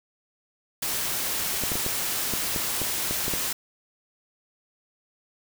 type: noise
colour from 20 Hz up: white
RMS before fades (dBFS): -28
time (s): 0.82-3.53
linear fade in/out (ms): 5
type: clicks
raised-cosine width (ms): 2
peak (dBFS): -17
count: 10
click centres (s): 1.637 / 1.718 / 1.755 / 1.864 / 2.337 / 2.562 / 2.817 / 3.11 / 3.281 / 3.337
effects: none